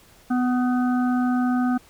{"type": "harmonic tone with a mistuned harmonic", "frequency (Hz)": 249.2, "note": "B3", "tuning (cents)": 16, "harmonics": [1, 3, 5, 6], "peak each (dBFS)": [-19, -29, -33, -35], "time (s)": [0.3, 1.78], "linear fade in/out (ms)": 10, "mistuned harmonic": 6, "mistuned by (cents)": 16, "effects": ["pink hiss -53 dBFS RMS until 1.89 s"]}